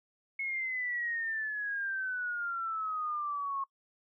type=exponential sweep; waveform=sine; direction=down; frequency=2188 to 1085 Hz; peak=-32 dBFS; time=0.39-3.64 s; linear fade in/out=5 ms; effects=noise-tail reverb RT60 0.1 s tail -21 dB re dry